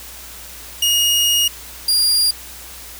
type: tone pair in turn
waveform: sawtooth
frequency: 2868 / 4807 Hz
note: F7 / D8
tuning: +45 / +39 cents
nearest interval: major sixth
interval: 894 cents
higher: second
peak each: -10 dBFS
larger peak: neither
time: 0.82-1.48 / 1.88-2.31 s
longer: first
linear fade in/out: 5 ms
effects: added 60 Hz sine -42 dBFS peak until 2.99 s + white hiss -36 dBFS RMS until 2.99 s